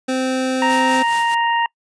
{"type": "tone", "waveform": "25% pulse", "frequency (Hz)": 259.6, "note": "C4", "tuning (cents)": -13, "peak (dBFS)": -14, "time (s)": [0.08, 1.03], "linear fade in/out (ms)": 10}
{"type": "harmonic tone", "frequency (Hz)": 932.3, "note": "A#5", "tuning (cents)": 0, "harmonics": [1, 2, 3], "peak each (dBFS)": [-16, -22, -26], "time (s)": [0.62, 1.66], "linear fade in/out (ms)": 2}
{"type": "noise with tremolo", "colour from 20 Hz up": "white", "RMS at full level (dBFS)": -29, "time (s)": [0.69, 1.35], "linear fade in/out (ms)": 10, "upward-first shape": "sine", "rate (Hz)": 4.8, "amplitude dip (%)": 65}
{"effects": ["noise-tail reverb RT60 0.1 s tail -26 dB re dry", "resampled to 22050 Hz"]}